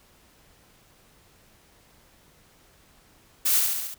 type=noise with echo; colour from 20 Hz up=blue; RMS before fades=-22 dBFS; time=3.45-3.6 s; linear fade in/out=10 ms; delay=69 ms; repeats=5; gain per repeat=-3 dB; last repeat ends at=3.945 s; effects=pink hiss -58 dBFS RMS until 3.98 s